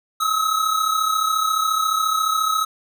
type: tone pair together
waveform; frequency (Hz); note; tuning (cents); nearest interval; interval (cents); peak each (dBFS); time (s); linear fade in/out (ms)
square; 1272.7 / 1307; D#6 / E6; +39 / -15; unison; 46; -20 / -24; 0.2-2.65; 10
effects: none